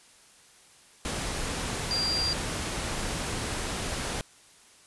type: tone in noise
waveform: sine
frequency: 4753 Hz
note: D8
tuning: 20 cents sharp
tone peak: -26 dBFS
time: 1.91-2.33 s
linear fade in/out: 0 ms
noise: pink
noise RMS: -32 dBFS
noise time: 1.05-4.21 s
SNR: +3 dB
effects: white hiss -56 dBFS RMS until 4.86 s + resampled to 24000 Hz